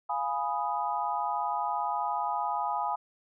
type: chord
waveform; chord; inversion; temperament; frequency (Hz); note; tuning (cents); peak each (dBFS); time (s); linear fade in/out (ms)
sine; F half-diminished seventh; none; equal; 698.5 / 830.6 / 987.8 / 1244.5; F5 / Ab5 / Cb6 / Eb6; 0 / 0 / 0 / 0; -36 / -31 / -33 / -35; 0.09-2.96; 10
effects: none